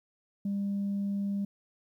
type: tone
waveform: sine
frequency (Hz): 200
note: G3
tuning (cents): +35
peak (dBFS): -27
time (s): 0.45-1.45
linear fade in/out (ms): 5
effects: tanh soft clip ceiling -26 dBFS + 11-bit